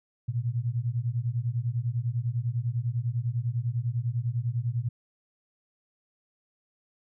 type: beating tone pair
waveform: sine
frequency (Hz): 114.5 / 124.5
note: A#2 / B2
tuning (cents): -31 / +14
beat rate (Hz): 10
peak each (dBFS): -29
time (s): 0.28-4.89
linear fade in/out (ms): 10
effects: none